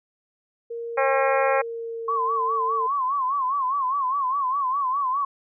sine tone with pitch glide, 466.2 to 450.3 Hz, A#4 to A4, 0 to +40 cents, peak -29 dBFS, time 0.7-2.87 s, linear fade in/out 10 ms, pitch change -60 cents, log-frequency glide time 1.43-2.54 s
harmonic tone, 270 Hz, C#4, 45 cents flat, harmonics 2 / 3 / 4 / 5 / 6 / 7 / 8 / 9, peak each -21 / -25 / -27 / -29 / -31 / -32 / -33 / -34 dBFS, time 0.97-1.62 s, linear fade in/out 10 ms
sine tone with vibrato, 1076 Hz, C6, 48 cents sharp, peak -21 dBFS, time 2.08-5.25 s, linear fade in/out 5 ms, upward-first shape sine, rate 4.9 Hz, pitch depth 120 cents each way
effects none

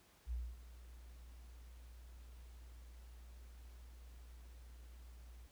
sine tone with ADSR envelope, 59.6 Hz, A#1, 39 cents sharp, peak -37 dBFS, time 0.26-5.47 s, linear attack 55 ms, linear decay 250 ms, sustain -16 dB, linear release 7 ms, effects pink hiss -68 dBFS RMS until 5.51 s

